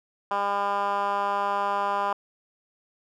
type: tone with band-pass filter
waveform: 10% pulse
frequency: 201.1 Hz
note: G3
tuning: 44 cents sharp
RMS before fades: -26 dBFS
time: 0.31-2.13 s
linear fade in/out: 2 ms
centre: 1000 Hz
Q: 2.2
effects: none